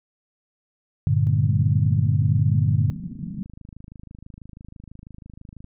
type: chord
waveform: sine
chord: G minor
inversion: none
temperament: equal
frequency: 98 / 116.54 / 146.83 Hz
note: G2 / Bb2 / D3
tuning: 0 / 0 / 0 cents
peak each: -21 dBFS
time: 1.07-2.9 s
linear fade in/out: 0 ms
type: band-pass noise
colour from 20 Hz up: pink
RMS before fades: -32 dBFS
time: 1.27-3.43 s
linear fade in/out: 0 ms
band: 150 to 230 Hz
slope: 48 dB/octave
type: click train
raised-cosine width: 5 ms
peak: -29 dBFS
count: 76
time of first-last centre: 2.77-5.644 s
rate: 26.1 Hz
effects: none